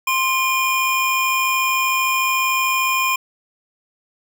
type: tone pair together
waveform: square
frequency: 1046.5 / 2424 Hz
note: C6 / D#7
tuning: 0 / -46 cents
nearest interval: octave + minor third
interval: 1454 cents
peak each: -20 dBFS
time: 0.07-3.16 s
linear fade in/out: 5 ms
effects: none